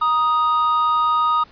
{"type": "tone pair together", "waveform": "triangle", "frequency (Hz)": [945.7, 1244.5], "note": ["A#5", "D#6"], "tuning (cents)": [25, 0], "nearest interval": "perfect fourth", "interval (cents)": 475, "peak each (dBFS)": [-21, -14], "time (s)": [0.01, 1.44], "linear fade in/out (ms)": 10, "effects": ["pink hiss -49 dBFS RMS until 1.51 s", "resampled to 11025 Hz"]}